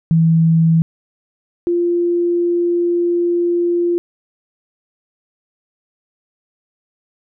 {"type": "tone pair in turn", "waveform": "sine", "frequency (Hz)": [163.4, 346.9], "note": ["E3", "F4"], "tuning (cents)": [-15, -12], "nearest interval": "octave + minor second", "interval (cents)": 1303, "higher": "second", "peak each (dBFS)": [-9, -13], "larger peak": "first", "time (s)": [[0.11, 0.82], [1.67, 3.98]], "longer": "second", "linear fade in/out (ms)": 0, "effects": []}